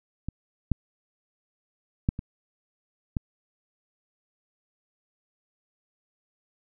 clicks, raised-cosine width 5 ms, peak -19 / -10 / -9 / -21 / -14 dBFS, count 5, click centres 0.286 / 0.717 / 2.089 / 2.191 / 3.168 s, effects none

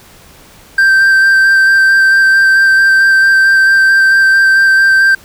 triangle tone with vibrato, 1568 Hz, G6, in tune, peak -3 dBFS, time 0.78-5.15 s, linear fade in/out 5 ms, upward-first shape square, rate 4.5 Hz, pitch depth 10 cents each way, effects pink hiss -40 dBFS RMS until 5.24 s

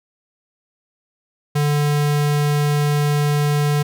square tone, 146.83 Hz, D3, in tune, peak -16 dBFS, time 1.55-3.83 s, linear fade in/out 10 ms, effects none

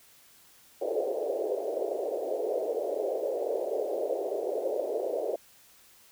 pink band-pass noise, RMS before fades -31 dBFS, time 0.81-5.36 s, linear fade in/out 5 ms, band 390 to 640 Hz, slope 48 dB/octave, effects white hiss -58 dBFS RMS until 6.11 s

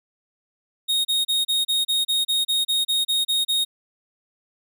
45% pulse tone bursts, 3729 Hz, A#7, in tune, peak -19 dBFS, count 14, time 0.88-3.65 s, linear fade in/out 20 ms, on 170 ms, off 30 ms, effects none

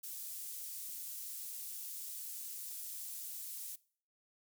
pink high-pass noise, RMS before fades -45 dBFS, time 0.03-3.76 s, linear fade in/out 10 ms, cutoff 9900 Hz, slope 12 dB/octave, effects noise-tail reverb RT60 0.5 s tail -22 dB re dry

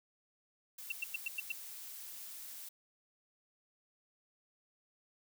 blue noise, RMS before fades -48 dBFS, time 0.78-2.69 s, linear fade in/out 5 ms
sine tone bursts, 2709 Hz, E7, 47 cents sharp, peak -33 dBFS, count 6, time 0.9-1.52 s, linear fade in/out 5 ms, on 20 ms, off 100 ms
effects none

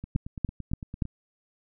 two click trains, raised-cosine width 5 ms, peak -24 / -13 dBFS, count 10 / 4, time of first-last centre 0.04-1.054 / 0.16-1.022 s, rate 8.88 / 3.48 Hz, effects none

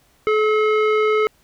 square tone with low-pass filter, 429.7 Hz, A4, 41 cents flat, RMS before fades -17 dBFS, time 0.27-1.27 s, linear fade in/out 0 ms, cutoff 2000 Hz, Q 1.8, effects pink hiss -58 dBFS RMS until 1.43 s

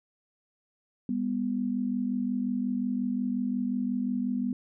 sine tone pair together, 201.3 / 246.9 Hz, G3 / B3, +46 / 0 cents, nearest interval major third, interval 354 cents, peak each -31 / -28 dBFS, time 1.09-4.53 s, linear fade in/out 2 ms, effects none

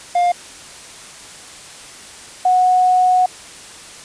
triangle / sine tone pair in turn, 706 / 734 Hz, F5 / F#5, +19 / -14 cents, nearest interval minor second, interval 67 cents, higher second, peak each -10 dBFS, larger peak neither, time 0.15-0.32 / 2.45-3.26 s, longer second, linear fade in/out 5 ms, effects white hiss -37 dBFS RMS until 4.04 s + resampled to 22050 Hz

